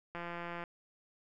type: click train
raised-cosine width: 0.5 ms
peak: -27 dBFS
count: 85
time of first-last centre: 0.15-0.638 s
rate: 172 Hz
effects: none